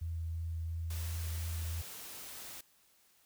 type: tone with vibrato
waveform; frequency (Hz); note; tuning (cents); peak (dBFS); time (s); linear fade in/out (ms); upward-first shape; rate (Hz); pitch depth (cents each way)
sine; 82.41; E2; 0; -35; 0.01-1.82; 10; sine; 2.9; 12
type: noise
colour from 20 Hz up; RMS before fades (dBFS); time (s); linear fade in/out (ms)
white; -47; 0.9-2.61; 5
effects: white hiss -68 dBFS RMS until 3.25 s